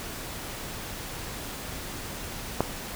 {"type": "click", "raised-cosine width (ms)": 1, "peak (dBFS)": -8, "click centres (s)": 2.606, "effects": ["pink hiss -37 dBFS RMS until 2.95 s"]}